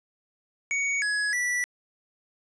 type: tone with pitch steps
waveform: square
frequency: 2238 / 1679 / 1960 Hz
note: C#7 / G#6 / B6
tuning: +16 / +18 / -14 cents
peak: -25 dBFS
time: 0.71-1.64 s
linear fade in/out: 0 ms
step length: 310 ms
effects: resampled to 22050 Hz + 10-bit